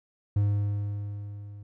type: tone with level ramp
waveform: triangle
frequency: 102.2 Hz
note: G#2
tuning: 27 cents flat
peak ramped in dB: -18 to -39 dBFS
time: 0.36-1.63 s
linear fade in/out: 5 ms
effects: none